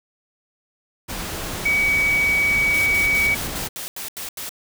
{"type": "noise", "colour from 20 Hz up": "pink", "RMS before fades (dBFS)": -29, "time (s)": [1.08, 3.69], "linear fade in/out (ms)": 20}
{"type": "tone", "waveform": "sine", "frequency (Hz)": 2265, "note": "C#7", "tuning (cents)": 37, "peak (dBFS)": -16, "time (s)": [1.65, 3.35], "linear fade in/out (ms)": 10}
{"type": "noise bursts", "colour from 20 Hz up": "white", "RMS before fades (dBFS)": -31, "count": 9, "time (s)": [2.74, 4.492], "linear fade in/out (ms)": 0, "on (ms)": 120, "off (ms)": 84}
{"effects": []}